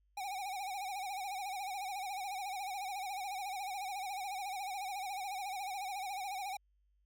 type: tone with vibrato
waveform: square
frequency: 779 Hz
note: G5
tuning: 11 cents flat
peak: -39 dBFS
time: 0.17-6.57 s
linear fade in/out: 5 ms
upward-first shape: sine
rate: 14 Hz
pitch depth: 100 cents each way
effects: added 50 Hz sine -70 dBFS peak until 7.05 s